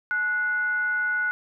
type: tone with frequency modulation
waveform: sine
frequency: 1467 Hz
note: F#6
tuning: 15 cents flat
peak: -22 dBFS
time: 0.11-1.31 s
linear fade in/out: 0 ms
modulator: 614 Hz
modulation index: 0.26
effects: none